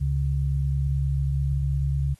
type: tone pair together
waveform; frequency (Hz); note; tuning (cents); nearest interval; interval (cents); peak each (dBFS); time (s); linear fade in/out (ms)
sine; 69.38 / 138.59; C#2 / C#3; +2 / 0; octave; 1198; -24; 0-2.15; 20
effects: white hiss -61 dBFS RMS until 2.19 s + AAC 32 kbps